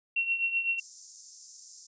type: tone with tremolo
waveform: sine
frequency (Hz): 2728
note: F7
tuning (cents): -41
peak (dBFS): -23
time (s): 0.16-0.8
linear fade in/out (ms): 5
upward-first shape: triangle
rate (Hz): 7.9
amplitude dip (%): 75
type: high-pass noise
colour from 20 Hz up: white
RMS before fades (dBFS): -42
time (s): 0.78-1.87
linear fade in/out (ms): 10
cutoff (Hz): 5300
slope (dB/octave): 48
effects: resampled to 16000 Hz